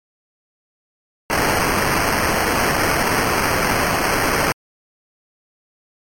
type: noise with sample-and-hold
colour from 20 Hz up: blue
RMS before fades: -18 dBFS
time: 1.3-4.52 s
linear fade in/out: 0 ms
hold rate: 3675 Hz
effects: MP3 64 kbps